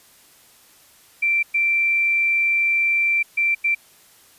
sine tone bursts at uneven times, 2349 Hz, D7, in tune, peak -16 dBFS, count 4, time 1.22-1.43 / 1.54-3.23 / 3.37-3.55 / 3.64-3.75 s, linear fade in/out 10 ms, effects white hiss -52 dBFS RMS until 4.38 s + resampled to 32000 Hz

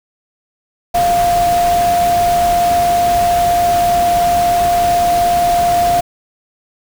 sine tone in noise, 698.5 Hz, F5, in tune, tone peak -10 dBFS, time 0.94-6.01 s, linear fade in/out 10 ms, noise pink, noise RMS -23 dBFS, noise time 0.94-6.01 s, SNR +10 dB, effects none

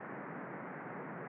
pink band-pass noise, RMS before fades -45 dBFS, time 0-1.28 s, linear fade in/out 10 ms, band 140 to 2000 Hz, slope 48 dB/octave, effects none

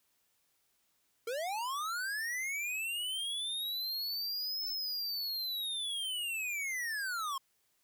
square linear two-way sweep, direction up then down, 441.7 to 5280 to 1049 Hz, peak -35 dBFS, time 1.27-7.38 s, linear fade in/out 5 ms, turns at 4.68 s, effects white hiss -75 dBFS RMS until 7.83 s

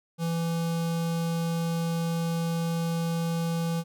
square tone with notch filter, 166.7 Hz, E3, 20 cents sharp, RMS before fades -28 dBFS, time 0.18-3.84 s, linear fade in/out 50 ms, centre 1900 Hz, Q 1.9, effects none

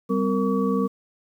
sine tone cluster, 195.4 / 257 / 462.3 / 1136 Hz, G3 / C4 / A#4 / C#6, -5 / -31 / -14 / +42 cents, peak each -23 / -25 / -25 / -30 dBFS, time 0.09-0.88 s, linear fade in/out 20 ms, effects 9-bit

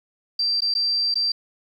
sine tone with dropouts, 4699 Hz, D8, in tune, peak -19 dBFS, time 0.39-1.32 s, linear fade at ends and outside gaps 5 ms, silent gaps 0.606-0.619 / 0.74-0.75 / 1.142-1.155 s, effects 9-bit

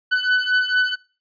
40% pulse beating tone pair, 1497 / 1501.4 Hz, F#6 / F#6, +20 / +25 cents, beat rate 4.4 Hz, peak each -18 / -19 dBFS, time 0.11-0.96 s, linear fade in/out 20 ms, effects noise-tail reverb RT60 0.4 s tail -24 dB re dry + resampled to 11025 Hz

